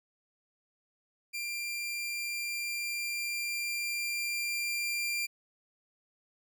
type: tone with level ramp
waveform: sawtooth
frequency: 2379 Hz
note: D7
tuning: 22 cents sharp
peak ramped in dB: -31 to -27 dBFS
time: 1.33-5.27 s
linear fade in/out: 20 ms
effects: none